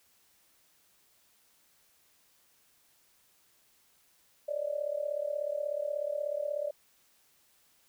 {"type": "tone with amplitude modulation", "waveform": "sine", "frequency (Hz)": 587, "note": "D5", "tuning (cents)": -1, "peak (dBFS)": -27, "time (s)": [4.48, 6.71], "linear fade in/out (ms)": 10, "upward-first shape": "sine", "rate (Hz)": 36.5, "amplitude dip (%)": 85, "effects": ["white hiss -67 dBFS RMS until 7.88 s"]}